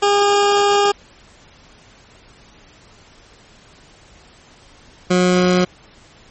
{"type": "tone pair in turn", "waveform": "20% pulse", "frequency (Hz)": [406, 180.85], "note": ["G#4", "F#3"], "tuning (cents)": [-39, -39], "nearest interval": "octave + major second", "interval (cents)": 1400, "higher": "first", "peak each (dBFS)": -7, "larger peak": "neither", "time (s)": [[0.02, 0.92], [5.1, 5.65]], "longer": "first", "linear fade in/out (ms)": 10, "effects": ["pink hiss -47 dBFS RMS until 6.3 s", "MP3 32 kbps"]}